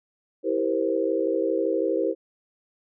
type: chord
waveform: sine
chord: C dominant seventh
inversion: first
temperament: just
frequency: 327 / 392.4 / 470.9 / 523.3 Hz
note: E4 / G4 / Bb4 / C5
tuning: -14 / +2 / +18 / 0 cents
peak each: -27 dBFS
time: 0.43-2.15 s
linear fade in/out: 50 ms
effects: none